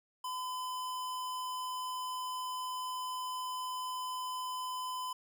square tone, 1013 Hz, B5, 44 cents sharp, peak -37 dBFS, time 0.24-5.13 s, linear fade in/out 5 ms, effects none

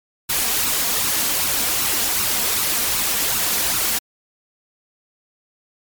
white noise with flanger, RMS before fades -20 dBFS, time 0.29-3.99 s, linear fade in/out 10 ms, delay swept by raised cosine 0.74 to 4.34 ms, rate 2.6 Hz, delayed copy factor +0.55, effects MP3 96 kbps

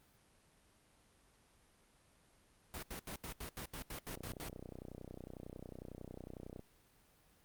pink noise bursts, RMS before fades -45 dBFS, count 11, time 2.74-4.486 s, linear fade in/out 0 ms, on 86 ms, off 80 ms
click train, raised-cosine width 2 ms, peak -34 dBFS, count 78, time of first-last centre 4.11-6.594 s, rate 31 Hz
effects pink hiss -69 dBFS RMS until 7.44 s + Opus 32 kbps

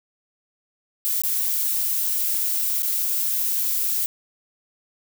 violet noise with dropouts, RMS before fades -23 dBFS, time 1.05-4.06 s, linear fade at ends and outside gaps 0 ms, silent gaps 1.218-1.236 / 2.822-2.831 s, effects none

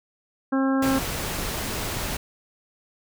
harmonic tone, 268 Hz, C4, 42 cents sharp, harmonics 1 / 2 / 3 / 4 / 5 / 6, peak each -20 / -29 / -33 / -33 / -33 / -35 dBFS, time 0.52-0.99 s, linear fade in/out 10 ms
pink noise, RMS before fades -29 dBFS, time 0.82-2.17 s, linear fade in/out 5 ms
effects none

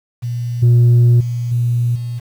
sine tone with level steps, 119.9 Hz, A#2, 49 cents sharp, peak -18 / -4 / -17 / -12 / -20 dBFS, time 0.22-2.2 s, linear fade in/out 20 ms, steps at 0.62 / 1.2 / 1.51 / 1.95 s, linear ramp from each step 10 ms, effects tanh soft clip ceiling -6 dBFS + 7-bit

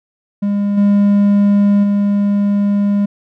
triangle tone with level steps, 202.7 Hz, G#3, 42 cents flat, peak -11 / -6 / -9 dBFS, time 0.42-3.06 s, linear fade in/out 10 ms, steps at 0.77 / 1.83 s, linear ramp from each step 10 ms, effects none

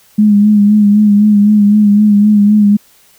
sine tone with vibrato, 207.7 Hz, G#3, in tune, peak -4 dBFS, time 0.18-2.77 s, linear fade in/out 10 ms, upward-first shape sine, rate 3.9 Hz, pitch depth 40 cents each way, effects white hiss -47 dBFS RMS until 3.18 s

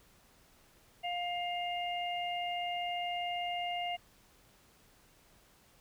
harmonic tone, 705 Hz, F5, 16 cents sharp, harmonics 1 / 3 / 4, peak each -35 / -42 / -40 dBFS, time 1.03-3.97 s, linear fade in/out 20 ms, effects pink hiss -64 dBFS RMS until 5.8 s

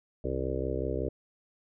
harmonic tone, 65.41 Hz, C2, in tune, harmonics 1 / 2 / 4 / 5 / 6 / 7 / 8 / 9, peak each -35 / -38 / -39 / -38 / -36 / -36 / -40 / -39 dBFS, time 0.24-1.09 s, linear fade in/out 5 ms, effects none

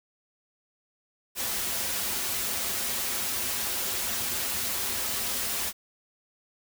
white noise with comb filter, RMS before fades -30 dBFS, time 1.35-5.73 s, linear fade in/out 50 ms, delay 6.6 ms, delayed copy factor -0.6, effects none

